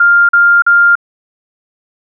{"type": "tone bursts", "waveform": "sine", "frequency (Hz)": 1400, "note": "F6", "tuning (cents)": 4, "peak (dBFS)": -4, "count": 3, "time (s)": [0, 0.954], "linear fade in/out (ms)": 5, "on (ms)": 290, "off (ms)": 42, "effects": []}